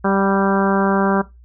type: harmonic tone with a mistuned harmonic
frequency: 196 Hz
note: G3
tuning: in tune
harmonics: 1 / 2 / 3 / 4 / 5 / 6 / 7 / 8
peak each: -18 / -21 / -23 / -24 / -25 / -26 / -26 / -27 dBFS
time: 0.04-1.22 s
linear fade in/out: 10 ms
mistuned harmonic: 4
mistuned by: -16 cents
effects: noise-tail reverb RT60 0.2 s tail -17 dB re dry + added 60 Hz sine -42 dBFS peak until 1.44 s